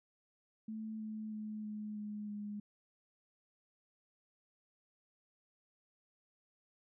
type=tone with pitch steps; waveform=sine; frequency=218.8 / 216.4 / 214 / 211.7 / 209.4 / 207.1 Hz; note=A3 / A3 / A3 / G#3 / G#3 / G#3; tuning=-9 / -29 / -48 / +33 / +15 / -5 cents; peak=-40 dBFS; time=0.68-2.6 s; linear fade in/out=5 ms; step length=320 ms; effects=none